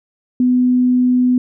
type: tone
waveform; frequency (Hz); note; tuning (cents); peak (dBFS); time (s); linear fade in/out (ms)
sine; 250; B3; +21; -10; 0.4-1.38; 2
effects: none